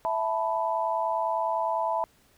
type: chord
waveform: sine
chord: E suspended fourth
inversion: none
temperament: just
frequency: 659.3 / 879 / 988.9 Hz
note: E5 / A5 / B5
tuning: 0 / -2 / +2 cents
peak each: -29 dBFS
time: 0.05-2.04 s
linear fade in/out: 0 ms
effects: pink hiss -62 dBFS RMS until 2.37 s